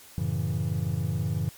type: chord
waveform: triangle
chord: F# minor seventh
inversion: none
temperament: equal with one note detuned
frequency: 92.5 / 110.96 / 138.59 / 164.81 Hz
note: F#2 / A2 / C#3 / E3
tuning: 0 / +15 / 0 / 0 cents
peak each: -29 dBFS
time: 0.18-1.49 s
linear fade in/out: 0 ms
effects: white hiss -50 dBFS RMS until 1.57 s + MP3 96 kbps